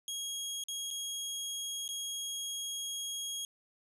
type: tone with dropouts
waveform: 20% pulse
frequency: 3286 Hz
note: G#7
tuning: 19 cents flat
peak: -31 dBFS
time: 0.08-3.45 s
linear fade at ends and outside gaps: 1 ms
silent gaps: 0.638-0.684 / 0.905-0.91 / 1.879-1.889 s
effects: resampled to 32000 Hz